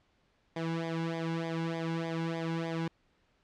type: tone with flanger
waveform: sawtooth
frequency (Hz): 164.81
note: E3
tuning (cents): 0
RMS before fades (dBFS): -34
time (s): 0.56-2.88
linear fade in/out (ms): 5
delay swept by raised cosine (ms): 0.71 to 1.65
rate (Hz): 3.3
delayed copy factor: -0.9
effects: pink hiss -71 dBFS RMS until 3.43 s + low-pass 4000 Hz 12 dB/octave

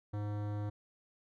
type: tone with hard clipping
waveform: sine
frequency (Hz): 103.83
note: G#2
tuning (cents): 0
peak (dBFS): -37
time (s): 0.13-0.7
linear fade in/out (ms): 10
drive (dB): 18
effects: none

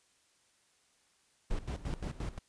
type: noise with tremolo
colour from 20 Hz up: brown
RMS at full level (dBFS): -35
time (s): 1.5-2.39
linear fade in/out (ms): 10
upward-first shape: square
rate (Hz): 5.7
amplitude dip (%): 80
effects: white hiss -70 dBFS RMS until 2.48 s + resampled to 22050 Hz

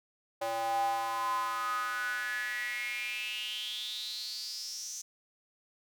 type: tone with high-pass filter sweep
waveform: square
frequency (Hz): 113.8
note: A#2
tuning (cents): -41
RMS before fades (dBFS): -35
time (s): 0.41-5.02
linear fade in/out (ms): 10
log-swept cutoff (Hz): 650 to 6300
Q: 8.3
effects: none

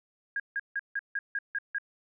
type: tone bursts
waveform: sine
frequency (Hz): 1630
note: G#6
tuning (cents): -33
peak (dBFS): -28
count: 8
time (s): 0.36-1.784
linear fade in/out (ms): 2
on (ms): 38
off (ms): 160
effects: none

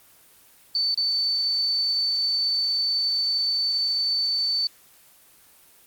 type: tone with dropouts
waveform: sine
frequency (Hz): 4525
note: C#8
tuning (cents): +35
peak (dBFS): -20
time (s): 0.75-4.67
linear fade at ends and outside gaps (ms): 1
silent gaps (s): 0.944-0.975
effects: white hiss -54 dBFS RMS until 5.86 s + Opus 24 kbps

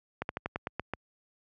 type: slowing click train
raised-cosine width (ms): 0.5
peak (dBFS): -17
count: 8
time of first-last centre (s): 0.22-0.936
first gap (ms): 71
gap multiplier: 1.12
effects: high-pass 60 Hz 12 dB/octave

